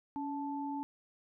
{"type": "tone pair together", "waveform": "sine", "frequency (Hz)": [281.1, 875], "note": ["C#4", "A5"], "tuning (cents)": [24, -10], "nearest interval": "octave + minor sixth", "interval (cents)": 1966, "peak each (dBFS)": [-37, -39], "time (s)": [0.16, 0.83], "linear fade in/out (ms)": 0, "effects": []}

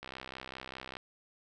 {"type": "click train", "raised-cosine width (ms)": 0.3, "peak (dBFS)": -26, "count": 62, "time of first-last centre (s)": [0.03, 0.968], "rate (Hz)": 65, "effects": []}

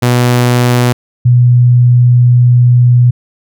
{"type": "tone pair in turn", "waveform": ["sawtooth", "sine"], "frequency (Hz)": [122.6, 122.6], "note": ["B2", "B2"], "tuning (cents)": [-12, -12], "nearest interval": "unison", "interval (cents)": 0, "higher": "neither", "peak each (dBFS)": -3, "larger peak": "neither", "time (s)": [[0.02, 0.93], [1.25, 3.11]], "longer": "second", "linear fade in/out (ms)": 10, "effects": []}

